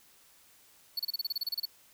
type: tone bursts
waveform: square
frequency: 4435 Hz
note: C#8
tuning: in tune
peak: -30 dBFS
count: 13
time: 0.97-1.655 s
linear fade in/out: 5 ms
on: 25 ms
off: 30 ms
effects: white hiss -61 dBFS RMS until 1.93 s